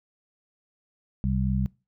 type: harmonic tone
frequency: 64.8 Hz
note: C2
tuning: 16 cents flat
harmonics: 1 / 2 / 3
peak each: -27 / -27 / -27 dBFS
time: 1.24-1.66 s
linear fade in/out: 0 ms
effects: noise-tail reverb RT60 0.3 s tail -24 dB re dry